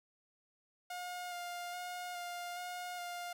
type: tone with vibrato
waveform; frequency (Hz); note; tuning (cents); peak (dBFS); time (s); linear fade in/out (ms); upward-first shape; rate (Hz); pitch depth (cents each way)
sawtooth; 710; F5; +28; -37; 0.9-3.33; 5; square; 1.2; 15
effects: none